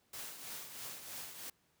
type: noise with tremolo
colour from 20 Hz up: white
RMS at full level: -44 dBFS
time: 0.13-1.5 s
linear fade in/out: 5 ms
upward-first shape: triangle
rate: 3.1 Hz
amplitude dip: 60%
effects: pink hiss -74 dBFS RMS until 1.8 s + high-pass 80 Hz 12 dB/octave